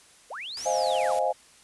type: linear two-way sweep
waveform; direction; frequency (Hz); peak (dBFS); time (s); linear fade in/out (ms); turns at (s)
sine; up then down; 387.3 to 6590 to 387.3; -34; 0.3-1.17; 10; 0.68
type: noise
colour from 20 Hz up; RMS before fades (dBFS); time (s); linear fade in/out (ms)
white; -40; 0.57-1.19; 0
type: chord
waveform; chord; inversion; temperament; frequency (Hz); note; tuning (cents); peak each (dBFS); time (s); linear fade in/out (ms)
sine; F minor seventh; second; equal; 523.3 / 622.3 / 698.5 / 830.6; C5 / Eb5 / F5 / Ab5; 0 / 0 / 0 / 0; -28; 0.65-1.33; 20
effects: white hiss -55 dBFS RMS until 1.63 s + resampled to 24000 Hz